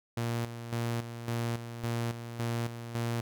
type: tone with tremolo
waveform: sawtooth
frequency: 117.3 Hz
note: A#2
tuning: 11 cents sharp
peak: -26 dBFS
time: 0.17-3.21 s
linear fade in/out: 5 ms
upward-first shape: square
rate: 1.8 Hz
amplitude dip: 65%
effects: none